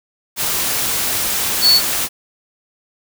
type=tone in noise; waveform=sine; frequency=4435 Hz; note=C#8; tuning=in tune; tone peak=-8 dBFS; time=1.61-1.81 s; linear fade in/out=50 ms; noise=white; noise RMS=-19 dBFS; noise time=0.36-2.09 s; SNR=+8 dB; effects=none